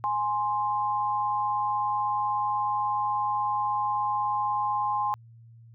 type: tone pair together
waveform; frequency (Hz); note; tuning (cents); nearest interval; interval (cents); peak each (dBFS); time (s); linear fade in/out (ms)
sine; 832 / 1048.3; G#5 / C6; +3 / +3; major third; 400; -27; 0.04-5.14; 0
effects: added 115 Hz sine -48 dBFS peak until 5.74 s